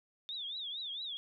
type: tone with vibrato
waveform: sine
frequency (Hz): 3571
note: A7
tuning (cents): +25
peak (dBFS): -38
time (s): 0.29-1.17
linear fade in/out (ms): 0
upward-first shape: triangle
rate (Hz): 4.4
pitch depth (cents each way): 190
effects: none